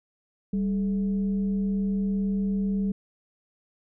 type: tone with frequency modulation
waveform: sine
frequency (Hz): 196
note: G3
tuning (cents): 0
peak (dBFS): -23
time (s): 0.53-2.92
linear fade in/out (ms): 5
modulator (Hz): 235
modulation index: 0.33
effects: none